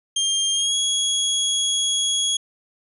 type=tone with pitch glide; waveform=25% pulse; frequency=3200 to 3326 Hz; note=G7 to G#7; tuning=+35 to +2 cents; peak=-15 dBFS; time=0.16-2.37 s; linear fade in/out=5 ms; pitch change=+67 cents; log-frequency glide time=0.53-0.75 s; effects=resampled to 32000 Hz